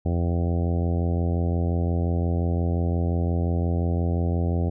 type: harmonic tone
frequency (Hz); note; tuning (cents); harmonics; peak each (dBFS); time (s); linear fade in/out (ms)
85.7; F2; -32; 1 / 2 / 3 / 4 / 5 / 6 / 7 / 8 / 9; -22 / -28 / -32 / -34 / -36 / -38 / -39 / -40 / -41; 0.05-4.7; 10
effects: none